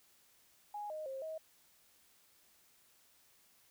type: tone with pitch steps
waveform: sine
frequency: 830 / 620 / 534 / 635 Hz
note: G#5 / D#5 / C5 / D#5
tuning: -1 / -6 / +35 / +35 cents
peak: -40 dBFS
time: 0.74-1.38 s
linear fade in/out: 5 ms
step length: 160 ms
effects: white hiss -68 dBFS RMS until 3.7 s